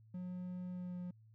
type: tone with pitch glide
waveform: triangle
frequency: 180.8 to 178.72 Hz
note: F#3 to F3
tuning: -40 to +40 cents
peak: -39 dBFS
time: 0.14-1.11 s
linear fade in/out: 5 ms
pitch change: -20 cents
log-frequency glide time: 0.69-0.98 s
effects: added 110 Hz sine -60 dBFS peak until 1.34 s